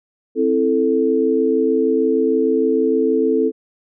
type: chord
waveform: sine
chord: A minor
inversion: first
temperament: equal with one note detuned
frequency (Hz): 263.1 / 329.6 / 440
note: C4 / E4 / A4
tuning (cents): +10 / 0 / 0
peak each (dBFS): -19 / -20 / -16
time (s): 0.35-3.52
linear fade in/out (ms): 50
effects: none